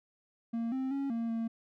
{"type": "tone with pitch steps", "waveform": "triangle", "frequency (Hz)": [230.7, 262.7, 276.3, 230.5, 227.8], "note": ["A#3", "C4", "C#4", "A#3", "A#3"], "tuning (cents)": [-18, 7, -6, -19, -40], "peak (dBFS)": -29, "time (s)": [0.53, 1.48], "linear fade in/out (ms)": 10, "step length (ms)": 190, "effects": []}